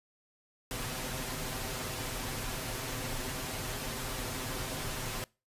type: noise with comb filter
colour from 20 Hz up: pink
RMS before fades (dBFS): -37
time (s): 0.71-5.24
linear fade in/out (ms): 0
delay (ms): 7.8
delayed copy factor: +0.6
effects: noise-tail reverb RT60 0.3 s tail -24 dB re dry + resampled to 32000 Hz